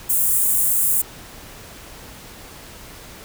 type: high-pass noise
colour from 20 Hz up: white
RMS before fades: -18 dBFS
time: 0.09-1.02 s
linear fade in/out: 10 ms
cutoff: 7700 Hz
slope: 48 dB/octave
effects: pink hiss -40 dBFS RMS until 3.24 s